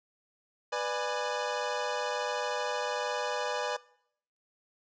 25% pulse chord, G# diminished, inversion first, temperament equal with one note detuned, 493.9 / 595.2 / 830.6 Hz, B4 / D5 / G#5, 0 / +23 / 0 cents, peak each -30 / -31 / -32 dBFS, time 0.72-3.77 s, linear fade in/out 10 ms, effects noise-tail reverb RT60 0.7 s tail -22 dB re dry + resampled to 16000 Hz

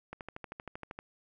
click train, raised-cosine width 0.5 ms, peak -26 dBFS, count 12, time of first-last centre 0.13-0.989 s, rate 12.8 Hz, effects none

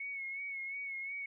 sine tone with vibrato, 2200 Hz, C#7, 14 cents flat, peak -38 dBFS, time 0-1.26 s, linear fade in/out 5 ms, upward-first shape sine, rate 2.8 Hz, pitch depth 41 cents each way, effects none

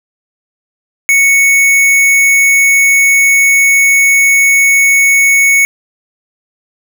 square tone, 2217 Hz, C#7, in tune, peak -6 dBFS, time 1.09-5.65 s, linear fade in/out 0 ms, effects none

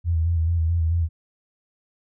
sine tone with vibrato, 83 Hz, E2, 12 cents sharp, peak -18 dBFS, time 0.04-1.09 s, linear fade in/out 50 ms, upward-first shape square, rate 4.6 Hz, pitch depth 42 cents each way, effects none

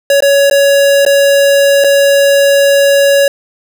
square tone with dropouts, 560 Hz, C#5, 18 cents sharp, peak -6 dBFS, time 0.1-3.28 s, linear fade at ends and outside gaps 2 ms, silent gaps 0.205-0.223 / 0.499-0.511 / 1.051-1.063 / 1.84-1.844 s, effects none

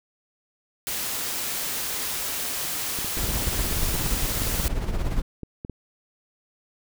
white noise, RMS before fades -29 dBFS, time 0.87-4.68 s, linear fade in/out 0 ms
clicks, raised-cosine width 3 ms, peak -21 dBFS, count 10, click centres 2.988 / 3.046 / 3.171 / 4.004 / 4.468 / 4.666 / 4.973 / 5.433 / 5.649 / 5.697 s
brown noise with tremolo, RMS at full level -24 dBFS, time 3.17-5.22 s, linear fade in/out 5 ms, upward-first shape sine, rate 17 Hz, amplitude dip 55%
effects none

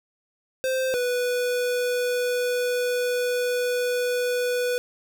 square tone pair in turn, 521 / 492.7 Hz, C5 / B4, -7 / -4 cents, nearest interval minor second, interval 97 cents, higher first, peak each -23 dBFS, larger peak neither, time 0.64-0.94 / 0.94-4.78 s, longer second, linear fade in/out 0 ms, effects none

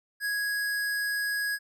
square tone, 1661.2 Hz, G#6, in tune, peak -28 dBFS, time 0.2-1.59 s, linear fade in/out 50 ms, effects none

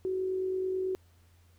sine tone with amplitude modulation, 374.8 Hz, F#4, 22 cents sharp, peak -27 dBFS, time 0.05-0.95 s, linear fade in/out 0 ms, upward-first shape sine, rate 49.1 Hz, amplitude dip 35%, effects added 86 Hz sine -59 dBFS peak until 1.58 s + pink hiss -68 dBFS RMS until 1.58 s

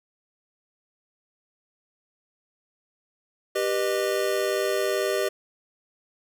square chord, G augmented, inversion none, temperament just, 392 / 490 / 612.5 Hz, G4 / B4 / D#5, 0 / -14 / -27 cents, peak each -27 / -30 / -28 dBFS, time 3.55-5.29 s, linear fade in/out 10 ms, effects none

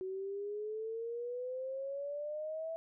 sine exponential sweep, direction up, 372.2 to 659.3 Hz, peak -37 dBFS, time 0.01-2.76 s, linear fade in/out 0 ms, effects none

